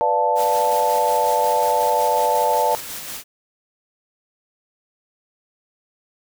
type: chord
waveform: sine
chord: B half-diminished seventh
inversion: none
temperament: equal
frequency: 493.9 / 587.3 / 698.5 / 880 Hz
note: B4 / D5 / F5 / A5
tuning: 0 / 0 / 0 / 0 cents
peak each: -23 / -22 / -24 / -18 dBFS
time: 0.01-2.75 s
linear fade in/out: 0 ms
type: noise with tremolo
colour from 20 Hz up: white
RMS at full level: -31 dBFS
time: 0.35-3.24 s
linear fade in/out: 50 ms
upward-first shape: square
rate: 5.5 Hz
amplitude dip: 25%
effects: none